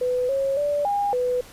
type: tone with pitch steps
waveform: sine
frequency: 499.3 / 545 / 582 / 811 / 496.8 Hz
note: B4 / C#5 / D5 / G#5 / B4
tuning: +19 / -29 / -16 / -41 / +10 cents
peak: -20 dBFS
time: 0.01-1.41 s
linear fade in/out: 5 ms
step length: 280 ms
effects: pink hiss -46 dBFS RMS until 1.52 s + resampled to 32000 Hz